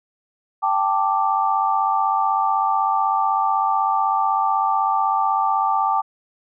sine chord, G suspended second, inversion none, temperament equal, 784 / 880 / 1174.7 Hz, G5 / A5 / D6, 0 / 0 / 0 cents, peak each -21 dBFS, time 0.62-6.02 s, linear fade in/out 20 ms, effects none

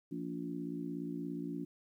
harmonic tone with a mistuned harmonic, 57.1 Hz, A#1, 35 cents flat, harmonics 3 / 4 / 5 / 6, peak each -43 / -45 / -40 / -46 dBFS, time 0.11-1.65 s, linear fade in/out 10 ms, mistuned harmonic 6, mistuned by +34 cents, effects 12-bit

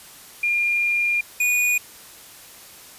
sine / square tone pair in turn, 2407 / 2458 Hz, D7 / D#7, +42 / -22 cents, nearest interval unison, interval 36 cents, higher second, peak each -18 dBFS, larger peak neither, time 0.43-1.21 / 1.4-1.78 s, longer first, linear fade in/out 5 ms, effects white hiss -44 dBFS RMS until 2.98 s + resampled to 32000 Hz

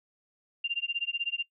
sine tone with tremolo, 2787 Hz, F7, 4 cents flat, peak -25 dBFS, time 0.64-1.43 s, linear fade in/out 5 ms, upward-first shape sine, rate 16 Hz, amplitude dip 100%, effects noise-tail reverb RT60 0.1 s tail -23 dB re dry

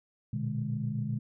sine tone cluster, 114.8 / 122.3 / 149.6 / 208.7 Hz, A#2 / B2 / D3 / G#3, -26 / -16 / +32 / +9 cents, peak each -39 / -33 / -35 / -35 dBFS, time 0.33-1.19 s, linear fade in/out 5 ms, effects tanh soft clip ceiling -19 dBFS

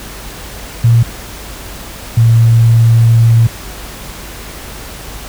sine tone pair in turn, 116.54 / 115 Hz, A#2 / A#2, 0 / -23 cents, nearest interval unison, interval 23 cents, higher first, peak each -4 dBFS, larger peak neither, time 0.84-1.03 / 2.17-3.47 s, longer second, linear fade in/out 5 ms, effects added 50 Hz sine -31 dBFS peak until 5.28 s + pink hiss -29 dBFS RMS until 5.28 s

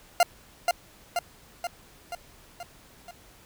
40% pulse tone with echo, 698.5 Hz, F5, in tune, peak -15 dBFS, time 0.2-0.23 s, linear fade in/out 2 ms, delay 480 ms, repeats 6, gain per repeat -4 dB, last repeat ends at 3.11 s, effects pink hiss -54 dBFS RMS until 3.45 s

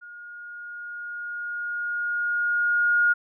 sine tone with level ramp, 1430 Hz, F6, 41 cents sharp, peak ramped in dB -40 to -16 dBFS, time 0.01-3.14 s, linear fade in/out 20 ms, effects none

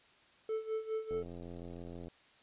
triangle tone with tremolo, 439.6 Hz, A4, 2 cents flat, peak -30 dBFS, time 0.49-1.23 s, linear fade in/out 2 ms, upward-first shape sine, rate 4.9 Hz, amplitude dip 80%
click train, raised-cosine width 2 ms, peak -34 dBFS, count 85, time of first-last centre 1.11-2.082 s, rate 86.4 Hz
effects white hiss -64 dBFS RMS until 2.42 s + resampled to 8000 Hz

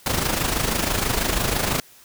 pink noise with amplitude modulation, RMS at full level -20 dBFS, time 0.06-1.8 s, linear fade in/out 2 ms, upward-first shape sine, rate 26.1 Hz, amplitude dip 60%, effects white hiss -50 dBFS RMS until 2.04 s

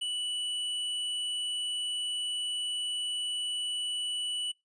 triangle tone with hard clipping, 2960 Hz, F#7, in tune, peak -32 dBFS, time 0.01-4.52 s, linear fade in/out 10 ms, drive 13 dB, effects noise-tail reverb RT60 0.2 s tail -23 dB re dry + resampled to 22050 Hz

